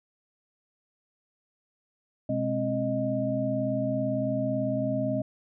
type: tone cluster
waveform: sine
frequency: 124.8 / 208.2 / 266.2 / 621 Hz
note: B2 / G#3 / C4 / D#5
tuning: +19 / +5 / +30 / -3 cents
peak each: -32 / -33 / -30 / -29 dBFS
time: 2.29-5.22 s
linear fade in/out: 5 ms
effects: none